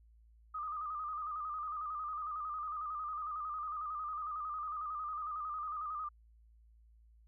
sine tone with vibrato, 1225 Hz, D#6, 27 cents flat, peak -37 dBFS, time 0.54-6.09 s, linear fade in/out 10 ms, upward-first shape square, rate 11 Hz, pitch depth 51 cents each way, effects added 56 Hz sine -60 dBFS peak until 7.27 s

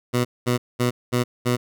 15% pulse tone bursts, 122.6 Hz, B2, 12 cents flat, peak -12 dBFS, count 5, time 0.13-1.57 s, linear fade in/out 20 ms, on 120 ms, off 210 ms, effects none

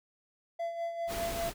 triangle tone with tremolo, 676 Hz, E5, 43 cents sharp, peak -29 dBFS, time 0.59-1.5 s, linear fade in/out 10 ms, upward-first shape sine, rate 5 Hz, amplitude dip 55%
pink noise, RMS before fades -38 dBFS, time 1.07-1.54 s, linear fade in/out 50 ms
effects none

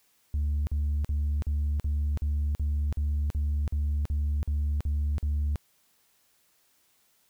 sine tone bursts, 73.42 Hz, D2, in tune, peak -22 dBFS, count 14, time 0.34-5.558 s, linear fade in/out 0 ms, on 330 ms, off 46 ms, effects tanh soft clip ceiling -23 dBFS + white hiss -67 dBFS RMS until 7.29 s

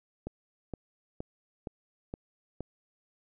click train, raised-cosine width 2 ms, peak -23 dBFS, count 6, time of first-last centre 0.27-2.606 s, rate 2.14 Hz, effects none

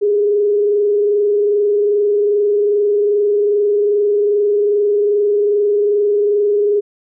sine tone with frequency modulation, 412 Hz, G#4, 14 cents flat, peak -11 dBFS, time 0.01-6.81 s, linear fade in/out 20 ms, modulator 22.5 Hz, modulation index 0.4, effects none

